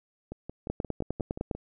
two click trains, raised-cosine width 2 ms, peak -16 / -24 dBFS, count 9 / 8, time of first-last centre 0.7-1.512 / 0.32-1.55 s, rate 9.85 / 5.69 Hz, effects none

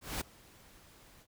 pink noise with ADSR envelope, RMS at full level -35 dBFS, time 0.01-1.27 s, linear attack 200 ms, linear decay 8 ms, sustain -24 dB, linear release 61 ms, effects none

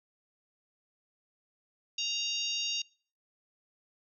harmonic tone, 932.3 Hz, A#5, in tune, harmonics 3 / 4 / 5 / 6 / 7, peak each -34 / -36 / -38 / -40 / -41 dBFS, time 1.98-2.82 s, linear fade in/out 5 ms, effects noise-tail reverb RT60 0.5 s tail -26 dB re dry

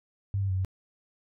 sine tone with pitch steps, 99 / 97.7 / 93.7 / 94.2 Hz, G2 / G2 / F#2 / F#2, +18 / -5 / +22 / +32 cents, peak -25 dBFS, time 0.34-0.648 s, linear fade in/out 0 ms, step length 77 ms, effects none

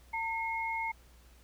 sine tone pair together, 907 / 2157 Hz, A#5 / C#7, -48 / -48 cents, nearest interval octave + minor third, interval 1500 cents, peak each -34 / -35 dBFS, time 0.13-0.92 s, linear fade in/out 10 ms, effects added 60 Hz sine -57 dBFS peak until 1.43 s + pink hiss -63 dBFS RMS until 1.43 s

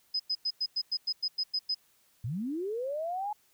sine tone bursts, 5040 Hz, D#8, 21 cents sharp, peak -27 dBFS, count 11, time 0.14-1.747 s, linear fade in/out 10 ms, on 57 ms, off 98 ms
sine linear sweep, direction up, 100 to 854 Hz, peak -31 dBFS, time 2.24-3.33 s, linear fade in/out 5 ms
effects white hiss -67 dBFS RMS until 3.53 s

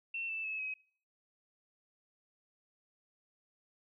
sine tone with pitch steps, 2700 / 2646 / 2593 / 2541 Hz, E7 / E7 / E7 / D#7, +41 / +6 / -29 / +36 cents, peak -36 dBFS, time 0.14-0.74 s, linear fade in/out 5 ms, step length 150 ms, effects noise-tail reverb RT60 0.5 s tail -24 dB re dry

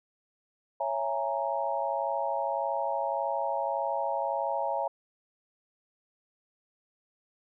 sine chord, A# half-diminished seventh, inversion first, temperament equal with one note detuned, 554.4 / 666.9 / 830.6 / 932.3 Hz, C#5 / E5 / G#5 / A#5, 0 / +20 / 0 / 0 cents, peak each -33 dBFS, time 0.8-4.88 s, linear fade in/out 5 ms, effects none

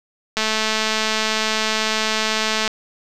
click train, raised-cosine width 0.2 ms, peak -3 dBFS, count 504, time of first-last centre 0.37-2.677 s, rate 218 Hz, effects none

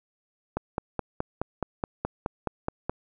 click train, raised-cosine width 1 ms, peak -13 dBFS, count 12, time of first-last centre 0.57-2.896 s, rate 4.73 Hz, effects none

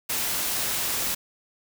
white noise, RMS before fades -27 dBFS, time 0.09-1.15 s, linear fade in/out 10 ms, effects none

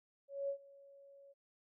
sine tone with ADSR envelope, 557 Hz, C#5, 8 cents sharp, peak -34 dBFS, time 0.28-1.34 s, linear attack 210 ms, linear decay 85 ms, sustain -23 dB, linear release 28 ms, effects none

